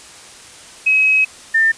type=tone pair in turn; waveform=sine; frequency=2550 / 1798.1 Hz; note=D#7 / A6; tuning=+42 / +37 cents; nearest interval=tritone; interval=605 cents; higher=first; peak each=-10 dBFS; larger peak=neither; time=0.86-1.25 / 1.54-1.72 s; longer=first; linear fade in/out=10 ms; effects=white hiss -39 dBFS RMS until 1.77 s + resampled to 22050 Hz